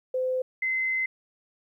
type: tone pair in turn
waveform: sine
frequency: 513 / 2057 Hz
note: C5 / C7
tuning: -34 / -30 cents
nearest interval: 2 octaves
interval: 2404 cents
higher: second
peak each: -24 dBFS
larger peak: neither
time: 0.14-0.42 / 0.62-1.06 s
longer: second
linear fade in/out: 5 ms
effects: 11-bit